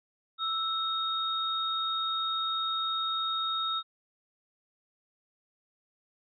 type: tone pair together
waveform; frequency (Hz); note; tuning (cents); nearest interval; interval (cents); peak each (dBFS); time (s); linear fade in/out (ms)
sine; 1318.5 / 3725; E6 / A#7; 0 / -2; octave + tritone; 1798; -31 / -31; 0.38-3.83; 50
effects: none